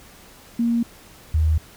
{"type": "tone pair in turn", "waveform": "sine", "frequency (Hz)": [234, 78.52], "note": ["A#3", "D#2"], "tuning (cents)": [7, 16], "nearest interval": "octave + perfect fifth", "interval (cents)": 1891, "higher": "first", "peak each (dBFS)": [-17, -15], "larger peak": "second", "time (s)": [[0.59, 0.83], [1.34, 1.58]], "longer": "neither", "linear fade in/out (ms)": 5, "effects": ["pink hiss -47 dBFS RMS until 1.76 s"]}